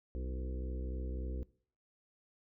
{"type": "harmonic tone with a mistuned harmonic", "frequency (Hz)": 63.6, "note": "C2", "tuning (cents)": -48, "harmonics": [1, 2, 3, 4, 5, 6, 7, 8], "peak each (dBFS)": [-37, -52, -52, -51, -51, -51, -52, -54], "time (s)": [0.15, 1.43], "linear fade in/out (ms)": 0, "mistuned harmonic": 6, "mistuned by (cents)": -49, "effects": ["noise-tail reverb RT60 0.5 s tail -20 dB re dry"]}